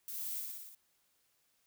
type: noise with echo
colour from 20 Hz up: violet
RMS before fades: -43 dBFS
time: 0.08-0.4 s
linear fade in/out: 0 ms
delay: 58 ms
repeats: 6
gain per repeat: -2 dB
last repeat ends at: 0.748 s
effects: white hiss -75 dBFS RMS until 1.66 s